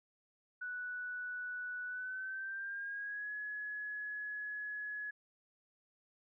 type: tone with pitch glide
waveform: sine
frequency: 1480 to 1690.3 Hz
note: F#6 to G#6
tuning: 0 to +30 cents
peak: -39 dBFS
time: 0.61-5.11 s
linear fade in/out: 10 ms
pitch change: +230 cents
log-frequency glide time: 1.86-3.33 s
effects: none